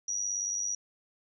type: tone with amplitude modulation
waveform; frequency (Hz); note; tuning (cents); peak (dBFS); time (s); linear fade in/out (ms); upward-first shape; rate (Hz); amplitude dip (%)
sine; 5790; F#8; -38; -27; 0.08-0.75; 5; sine; 98; 60
effects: none